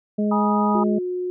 harmonic tone, 209.4 Hz, G#3, 15 cents sharp, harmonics 1 / 2 / 3, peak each -19 / -27 / -29 dBFS, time 0.18-0.99 s, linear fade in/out 10 ms
sine chord, G# minor, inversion none, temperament equal with one note detuned, 830.6 / 965.2 / 1244.5 Hz, G#5 / B5 / D#6, 0 / -40 / 0 cents, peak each -25 dBFS, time 0.31-0.84 s, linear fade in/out 10 ms
sine tone, 361.7 Hz, F#4, 39 cents flat, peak -23 dBFS, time 0.75-1.3 s, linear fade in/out 0 ms
effects none

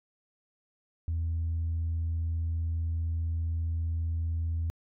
sine tone, 82.41 Hz, E2, in tune, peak -26 dBFS, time 1.08-4.7 s, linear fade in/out 0 ms, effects tanh soft clip ceiling -25 dBFS

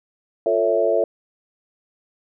sine tone cluster, 353.9 / 447 / 558 / 659 Hz, F4 / A4 / C#5 / E5, +23 / +27 / +11 / -1 cents, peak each -25 / -21 / -21 / -20 dBFS, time 0.46-1.04 s, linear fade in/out 2 ms, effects none

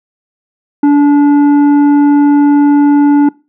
sine tone with tanh clipping, 288.8 Hz, D4, 29 cents flat, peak -5 dBFS, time 0.83-3.29 s, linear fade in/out 5 ms, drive 8 dB, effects noise-tail reverb RT60 0.3 s tail -23 dB re dry

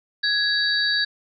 sine tone cluster, 1666 / 3882 / 4584 Hz, G#6 / B7 / D8, +5 / -31 / -43 cents, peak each -22 / -24 / -24 dBFS, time 0.23-1.05 s, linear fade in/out 10 ms, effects none

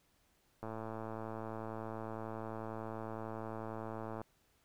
click train, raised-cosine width 1 ms, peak -29 dBFS, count 399, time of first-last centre 0.63-4.216 s, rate 111 Hz, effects pink hiss -73 dBFS RMS until 4.64 s

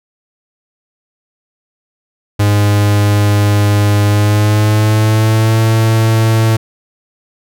45% pulse tone with pitch glide, 103.1 to 111.78 Hz, G#2 to A2, -12 to +28 cents, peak -8 dBFS, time 2.39-6.57 s, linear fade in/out 10 ms, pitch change +140 cents, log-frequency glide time 4.06-5.63 s, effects none

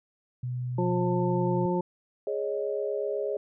sine tone with pitch glide, 124.5 to 127.12 Hz, B2 to C3, +14 to -50 cents, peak -29 dBFS, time 0.43-1.66 s, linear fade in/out 5 ms, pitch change +36 cents, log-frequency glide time 1.06-1.35 s
harmonic tone, 178.2 Hz, F3, 35 cents sharp, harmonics 1 / 2 / 3 / 5, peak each -28 / -28 / -33 / -32 dBFS, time 0.78-1.81 s, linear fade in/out 5 ms
sine chord, Ab suspended fourth, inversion none, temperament equal, 415.3 / 554.4 / 622.3 Hz, Ab4 / Db5 / Eb5, 0 / 0 / 0 cents, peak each -30 / -32 / -34 dBFS, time 2.27-3.37 s, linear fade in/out 2 ms
effects none

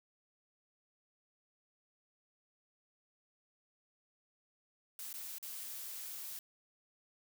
blue noise with dropouts, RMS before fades -45 dBFS, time 4.99-6.39 s, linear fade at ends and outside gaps 2 ms, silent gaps 5.129-5.139 / 5.384-5.427 s, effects none

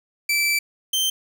sawtooth tone pair in turn, 2325 / 3121 Hz, D7 / G7, -18 / -8 cents, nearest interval perfect fourth, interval 510 cents, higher second, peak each -15 / -16 dBFS, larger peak first, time 0.29-0.59 / 0.93-1.1 s, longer first, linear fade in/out 5 ms, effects none

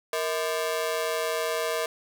sawtooth ring-modulated tone, 554.4 Hz, C#5, in tune, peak -19 dBFS, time 0.13-1.86 s, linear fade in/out 2 ms, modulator 86 Hz, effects none

